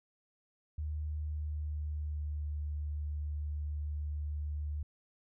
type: tone with pitch glide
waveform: sine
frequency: 76 to 74.44 Hz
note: D#2 to D2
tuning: -40 to +24 cents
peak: -34 dBFS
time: 0.78-4.83 s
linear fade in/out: 5 ms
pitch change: -36 cents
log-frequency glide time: 1.16-2.48 s
effects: none